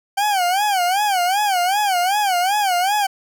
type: tone with vibrato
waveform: 40% pulse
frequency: 770 Hz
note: G5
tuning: 31 cents flat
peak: -15 dBFS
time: 0.17-3.07 s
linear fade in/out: 10 ms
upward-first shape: sine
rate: 2.6 Hz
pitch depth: 160 cents each way
effects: none